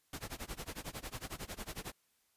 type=noise with tremolo; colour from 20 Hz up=pink; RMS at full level=-41 dBFS; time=0.13-1.92 s; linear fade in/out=2 ms; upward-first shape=sine; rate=11 Hz; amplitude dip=95%; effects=white hiss -75 dBFS RMS until 2.36 s + resampled to 32000 Hz